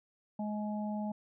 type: harmonic tone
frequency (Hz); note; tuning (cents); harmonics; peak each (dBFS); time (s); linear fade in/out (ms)
210.6; G#3; +24; 1 / 3 / 4; -34 / -43 / -43; 0.39-1.12; 5
effects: none